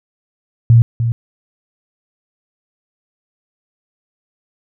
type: tone with echo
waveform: sine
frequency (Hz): 116.54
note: A#2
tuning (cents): 0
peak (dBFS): -4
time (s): 0.7-0.82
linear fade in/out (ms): 0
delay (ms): 300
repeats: 1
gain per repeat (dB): -9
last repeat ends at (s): 1.12
effects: none